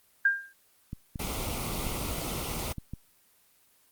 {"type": "tone with exponential decay", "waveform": "sine", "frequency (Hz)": 1600, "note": "G6", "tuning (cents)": 35, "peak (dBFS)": -17, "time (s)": [0.25, 0.53], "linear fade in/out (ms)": 5, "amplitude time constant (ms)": 60}
{"type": "clicks", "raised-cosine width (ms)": 5, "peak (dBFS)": -24, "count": 9, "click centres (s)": [0.931, 1.158, 1.25, 1.701, 1.867, 2.112, 2.184, 2.783, 2.936]}
{"type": "band-stop noise", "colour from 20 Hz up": "pink", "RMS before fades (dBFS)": -33, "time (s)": [1.19, 2.73], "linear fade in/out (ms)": 10, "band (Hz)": [1400, 2000], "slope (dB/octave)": 96}
{"effects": ["white hiss -64 dBFS RMS until 3.91 s", "Opus 24 kbps"]}